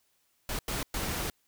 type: noise bursts at uneven times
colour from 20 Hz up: pink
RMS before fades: -33 dBFS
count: 3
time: 0.49-0.59 / 0.68-0.83 / 0.94-1.3 s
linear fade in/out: 2 ms
effects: white hiss -72 dBFS RMS until 1.47 s